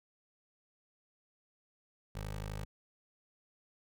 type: tone with notch filter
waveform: 15% pulse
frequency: 51.91 Hz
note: G#1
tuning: in tune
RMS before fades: -41 dBFS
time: 2.15-2.65 s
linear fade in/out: 5 ms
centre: 240 Hz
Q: 1.8
effects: none